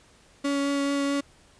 35% pulse tone with vibrato, 280.9 Hz, C#4, 23 cents sharp, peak -22 dBFS, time 0.44-1.21 s, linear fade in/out 10 ms, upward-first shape triangle, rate 4.6 Hz, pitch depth 10 cents each way, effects pink hiss -57 dBFS RMS until 1.59 s + resampled to 22050 Hz

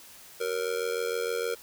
square tone with amplitude modulation, 466.8 Hz, A#4, 2 cents sharp, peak -25 dBFS, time 0.4-1.55 s, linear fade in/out 10 ms, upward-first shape sine, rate 86.5 Hz, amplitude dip 85%, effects white hiss -50 dBFS RMS until 1.62 s

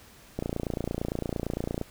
click train, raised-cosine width 2 ms, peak -16 dBFS, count 42, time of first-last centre 0.39-1.814 s, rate 28.8 Hz, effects pink hiss -53 dBFS RMS until 1.9 s

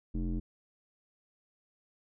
square tone with low-pass filter, 43.65 Hz, F1, in tune, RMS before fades -33 dBFS, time 0.14-0.4 s, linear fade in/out 10 ms, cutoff 270 Hz, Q 6.5, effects none

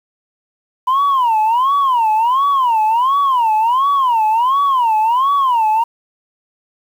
sine tone with vibrato, 987.8 Hz, B5, in tune, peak -9 dBFS, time 0.87-5.84 s, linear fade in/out 10 ms, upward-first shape sine, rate 1.4 Hz, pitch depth 240 cents each way, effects tanh soft clip ceiling -9 dBFS + 7-bit

